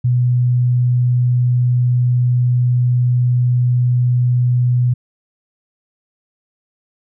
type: tone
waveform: sine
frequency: 123.47 Hz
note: B2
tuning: in tune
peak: -11 dBFS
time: 0.04-4.94 s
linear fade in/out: 10 ms
effects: none